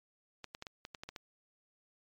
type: clicks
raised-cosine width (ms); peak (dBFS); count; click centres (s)
0.2; -26; 9; 0.443 / 0.549 / 0.624 / 0.668 / 0.851 / 0.948 / 1.035 / 1.09 / 1.162
effects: MP3 96 kbps